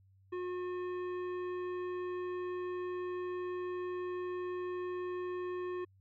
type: tone with hard clipping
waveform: triangle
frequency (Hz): 360.6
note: F#4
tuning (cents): -45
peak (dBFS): -38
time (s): 0.32-5.85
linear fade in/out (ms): 10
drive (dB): 17
effects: added 96 Hz sine -62 dBFS peak until 6 s + low-pass 3000 Hz 12 dB/octave